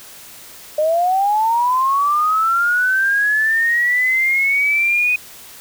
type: linear sweep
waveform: sine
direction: up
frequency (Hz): 600 to 2497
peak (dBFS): -13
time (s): 0.78-5.16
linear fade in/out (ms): 5
effects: white hiss -39 dBFS RMS until 5.6 s